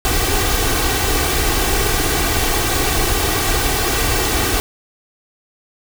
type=noise with comb filter; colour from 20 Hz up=pink; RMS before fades=-17 dBFS; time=0.05-4.6 s; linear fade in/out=0 ms; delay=2.6 ms; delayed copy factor=+0.65; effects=none